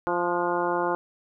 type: harmonic tone with a mistuned harmonic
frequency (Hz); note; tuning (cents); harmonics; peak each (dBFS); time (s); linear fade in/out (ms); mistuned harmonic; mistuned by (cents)
174.61; F3; 0; 1 / 2 / 3 / 4 / 5 / 6 / 7 / 8; -39 / -28 / -30 / -32 / -29 / -31 / -36 / -34; 0.07-0.95; 0; 8; +42
effects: none